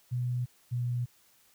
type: tone pair in turn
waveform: sine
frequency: 123.47 / 121.91 Hz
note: B2 / B2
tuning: 0 / -22 cents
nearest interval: unison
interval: 22 cents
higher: first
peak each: -28 dBFS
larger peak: neither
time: 0.11-0.46 / 0.71-1.06 s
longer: neither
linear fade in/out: 20 ms
effects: white hiss -64 dBFS RMS until 1.54 s